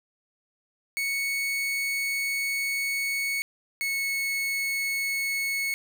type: tone pair in turn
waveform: 40% pulse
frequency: 2217 / 2202 Hz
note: C#7 / C#7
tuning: 0 / -12 cents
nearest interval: unison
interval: 12 cents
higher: first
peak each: -25 dBFS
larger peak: neither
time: 0.97-3.42 / 3.81-5.74 s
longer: first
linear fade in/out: 0 ms
effects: none